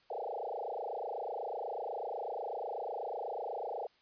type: tone with frequency modulation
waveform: sine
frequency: 637 Hz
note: D#5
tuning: 41 cents sharp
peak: -36 dBFS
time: 0.1-3.87 s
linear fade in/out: 5 ms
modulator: 28.1 Hz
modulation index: 7.2
effects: white hiss -68 dBFS RMS until 4.01 s + resampled to 11025 Hz